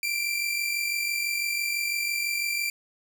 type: tone pair together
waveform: sawtooth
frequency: 2323 / 2369 Hz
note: D7 / D7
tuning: -20 / +14 cents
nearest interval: unison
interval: 34 cents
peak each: -28 / -24 dBFS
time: 0.03-2.7 s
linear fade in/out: 2 ms
effects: none